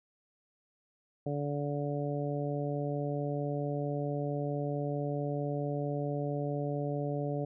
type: harmonic tone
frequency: 144.5 Hz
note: D3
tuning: 28 cents flat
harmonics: 1 / 2 / 3 / 4 / 5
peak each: -34 / -38 / -38 / -38 / -43 dBFS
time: 1.26-7.45 s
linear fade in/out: 5 ms
effects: none